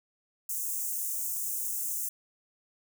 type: high-pass noise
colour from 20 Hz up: white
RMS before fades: -33 dBFS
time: 0.49-2.09 s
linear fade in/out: 5 ms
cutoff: 6400 Hz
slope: 48 dB/octave
effects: none